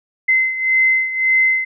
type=beating tone pair; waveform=sine; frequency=2059 / 2060.8 Hz; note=C7 / C7; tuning=-28 / -27 cents; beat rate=1.8 Hz; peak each=-14 / -19 dBFS; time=0.28-1.65 s; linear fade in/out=10 ms; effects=none